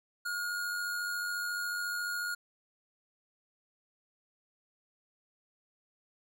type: tone with amplitude modulation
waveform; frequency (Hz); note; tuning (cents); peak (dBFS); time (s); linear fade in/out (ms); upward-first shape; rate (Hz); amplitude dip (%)
square; 1432; F6; +43; -32; 0.25-2.35; 10; sine; 94.1; 35
effects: none